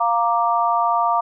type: chord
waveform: sine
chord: Bb major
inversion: second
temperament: equal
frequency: 698.5 / 932.3 / 1174.7 Hz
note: F5 / Bb5 / D6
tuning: 0 / 0 / 0 cents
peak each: -20 dBFS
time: 0-1.21 s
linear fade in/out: 10 ms
effects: none